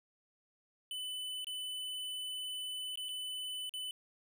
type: tone with dropouts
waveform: square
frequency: 3006 Hz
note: F#7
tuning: 27 cents sharp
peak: -39 dBFS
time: 0.91-3.91 s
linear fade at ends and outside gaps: 1 ms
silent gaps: 1.445-1.469 / 2.957-2.974 / 3.086-3.09 / 3.694-3.738 s
effects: none